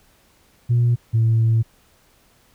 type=tone pair in turn; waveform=sine; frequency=119.8 / 113.13 Hz; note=A#2 / A2; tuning=+48 / +49 cents; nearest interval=minor second; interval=99 cents; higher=first; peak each=-12 dBFS; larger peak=neither; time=0.69-0.96 / 1.13-1.63 s; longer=second; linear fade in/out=20 ms; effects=tanh soft clip ceiling -11 dBFS + pink hiss -57 dBFS RMS until 2.54 s